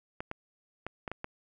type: clicks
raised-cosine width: 0.5 ms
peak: -21 dBFS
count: 6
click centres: 0.205 / 0.314 / 0.866 / 1.078 / 1.116 / 1.244 s
effects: none